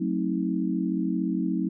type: chord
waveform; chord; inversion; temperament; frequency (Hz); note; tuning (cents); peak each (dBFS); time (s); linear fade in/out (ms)
sine; F# diminished seventh; none; just; 185 / 222 / 266.4 / 319.7; F#3 / A3 / C4 / Eb4; 0 / +16 / +31 / +47; -28 / -31 / -30 / -29; 0-1.69; 10
effects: none